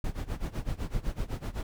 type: noise with tremolo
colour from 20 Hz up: brown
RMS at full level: -30 dBFS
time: 0.04-1.63 s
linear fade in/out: 2 ms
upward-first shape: sine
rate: 7.9 Hz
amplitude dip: 90%
effects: none